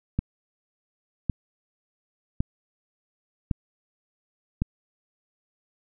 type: click train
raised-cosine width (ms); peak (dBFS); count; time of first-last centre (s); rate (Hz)
5; -11; 5; 0.19-4.62; 0.903
effects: none